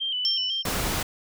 sine tone with vibrato, 3075 Hz, G7, 34 cents flat, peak -25 dBFS, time 0-0.63 s, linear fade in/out 20 ms, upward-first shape square, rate 4 Hz, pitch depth 51 cents each way
sine tone with exponential decay, 5380 Hz, E8, 34 cents sharp, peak -20 dBFS, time 0.25-0.99 s, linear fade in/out 0 ms, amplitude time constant 160 ms
pink noise, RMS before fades -27 dBFS, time 0.65-1.03 s, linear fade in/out 5 ms
effects none

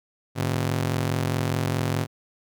sawtooth ring-modulated tone, 127.2 Hz, C3, 48 cents flat, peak -16 dBFS, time 0.35-2.07 s, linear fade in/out 50 ms, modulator 22.4 Hz, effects none

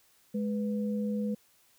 sine tone pair together, 209.7 / 493.9 Hz, G#3 / B4, +17 / 0 cents, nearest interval octave + minor third, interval 1483 cents, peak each -29 / -37 dBFS, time 0.34-1.35 s, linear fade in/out 10 ms, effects white hiss -65 dBFS RMS until 1.78 s

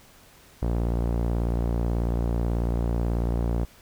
sawtooth tone with low-pass filter, 58.27 Hz, A#1, in tune, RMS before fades -25 dBFS, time 0.62-3.65 s, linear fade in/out 5 ms, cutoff 720 Hz, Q 0.82, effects pink hiss -53 dBFS RMS until 3.81 s

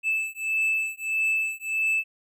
triangle beating tone pair, 2627 / 2628.6 Hz, E7 / E7, -7 / -6 cents, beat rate 1.6 Hz, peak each -25 dBFS, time 0.03-2.04 s, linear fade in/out 50 ms, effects none

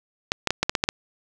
clicks, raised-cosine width 0.2 ms, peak -3 dBFS, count 8, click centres 0.319 / 0.473 / 0.506 / 0.63 / 0.695 / 0.752 / 0.839 / 0.889 s, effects none

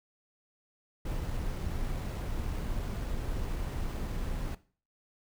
brown noise with sample-and-hold, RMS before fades -34 dBFS, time 1.05-4.55 s, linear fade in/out 5 ms, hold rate 11025 Hz, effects noise-tail reverb RT60 0.4 s tail -17 dB re dry

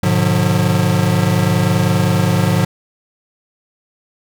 square chord, G# diminished seventh, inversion none, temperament just, 103.83 / 124.59 / 149.51 / 179.41 Hz, G#2 / B2 / D3 / F3, 0 / +16 / +31 / +47 cents, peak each -18 / -21 / -19 / -17 dBFS, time 0.03-2.65 s, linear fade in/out 5 ms, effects none

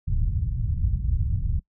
pink low-pass noise, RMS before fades -24 dBFS, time 0.07-1.6 s, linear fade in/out 10 ms, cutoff 120 Hz, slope 24 dB/octave, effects noise-tail reverb RT60 0.1 s tail -24 dB re dry

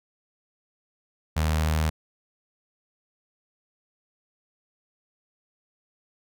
sawtooth tone with notch filter, 78.2 Hz, D#2, 9 cents sharp, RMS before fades -24 dBFS, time 1.36-1.9 s, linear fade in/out 10 ms, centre 340 Hz, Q 1.1, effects none

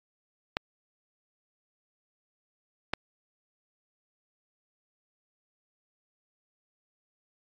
clicks, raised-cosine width 0.3 ms, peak -11 dBFS, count 2, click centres 0.569 / 2.936 s, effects AAC 48 kbps

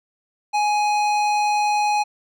sine tone with hard clipping, 835 Hz, G#5, 9 cents sharp, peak -19 dBFS, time 0.53-2.04 s, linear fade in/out 20 ms, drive 14 dB, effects none

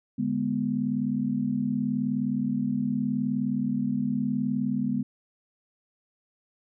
sine chord, G# diminished, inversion second, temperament equal, 146.83 / 207.7 / 246.9 Hz, D3 / G#3 / B3, 0 / 0 / 0 cents, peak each -33 / -28 / -27 dBFS, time 0.18-5.03 s, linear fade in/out 10 ms, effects none

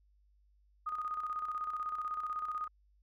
sine tone with tremolo, 1240 Hz, D#6, 6 cents flat, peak -33 dBFS, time 0.86-2.68 s, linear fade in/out 10 ms, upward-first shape square, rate 16 Hz, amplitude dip 50%, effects added 50 Hz sine -65 dBFS peak until 3.02 s

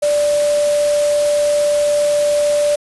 sine tone in noise, 587.3 Hz, D5, in tune, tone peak -12 dBFS, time 0.02-2.76 s, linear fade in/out 10 ms, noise white, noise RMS -26 dBFS, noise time 0.02-2.76 s, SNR +11 dB, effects resampled to 24000 Hz

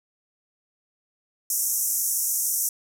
white band-pass noise, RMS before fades -25 dBFS, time 1.5-2.69 s, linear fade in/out 2 ms, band 5600 to 15000 Hz, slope 96 dB/octave, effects none

